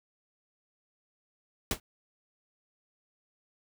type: noise with exponential decay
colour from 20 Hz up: pink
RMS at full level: -24 dBFS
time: 1.71-1.8 s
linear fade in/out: 2 ms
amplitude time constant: 19 ms
effects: none